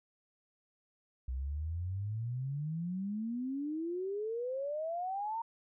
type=exponential sweep; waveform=sine; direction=up; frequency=61.8 to 932.3 Hz; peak=-34 dBFS; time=1.28-5.42 s; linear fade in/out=5 ms; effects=none